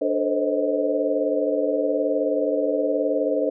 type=tone cluster; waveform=sine; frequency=294.4 / 440.7 / 514 / 533 / 629 Hz; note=D4 / A4 / C5 / C5 / D#5; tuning=+4 / +3 / -31 / +32 / +19 cents; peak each=-26 dBFS; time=0.01-3.5 s; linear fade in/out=10 ms; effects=none